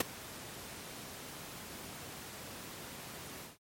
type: noise with ADSR envelope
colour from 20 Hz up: pink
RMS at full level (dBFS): -25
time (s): 0-3.58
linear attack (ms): 5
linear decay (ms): 15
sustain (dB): -21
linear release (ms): 160
effects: high-pass 100 Hz 12 dB/octave + MP3 64 kbps